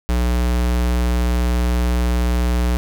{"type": "tone", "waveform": "square", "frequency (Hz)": 60.5, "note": "B1", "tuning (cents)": -35, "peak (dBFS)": -16, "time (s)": [0.09, 2.77], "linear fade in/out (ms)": 0, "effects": []}